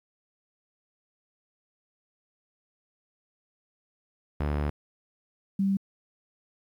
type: tone pair in turn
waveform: sawtooth / sine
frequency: 73.42 / 195.44 Hz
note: D2 / G3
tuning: 0 / -5 cents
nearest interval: octave + perfect fourth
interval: 1695 cents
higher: second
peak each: -22 dBFS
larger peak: neither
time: 4.4-4.7 / 5.59-5.77 s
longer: first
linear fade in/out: 5 ms
effects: low-pass 2000 Hz 12 dB/octave + 10-bit